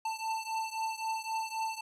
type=beating tone pair; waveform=square; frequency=887 / 890.8 Hz; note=A5 / A5; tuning=+14 / +21 cents; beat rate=3.8 Hz; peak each=-36 / -38 dBFS; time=0.05-1.81 s; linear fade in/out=5 ms; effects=low-pass 10000 Hz 12 dB/octave + 11-bit